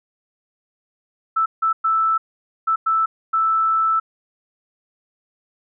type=tone bursts at uneven times; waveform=sine; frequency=1318.5 Hz; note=E6; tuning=in tune; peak=-15 dBFS; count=6; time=1.36-1.46 / 1.62-1.73 / 1.84-2.18 / 2.67-2.76 / 2.86-3.06 / 3.33-4 s; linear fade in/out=10 ms; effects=none